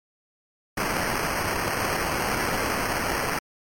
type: noise with sample-and-hold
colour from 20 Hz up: violet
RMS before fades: -26 dBFS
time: 0.77-3.39 s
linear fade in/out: 5 ms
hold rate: 3675 Hz
effects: MP3 64 kbps